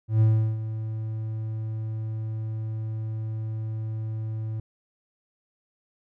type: tone with ADSR envelope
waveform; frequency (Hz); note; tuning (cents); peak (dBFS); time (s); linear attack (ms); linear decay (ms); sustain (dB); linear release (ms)
triangle; 110; A2; 0; -13; 0.08-4.6; 130; 360; -13; 4
effects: none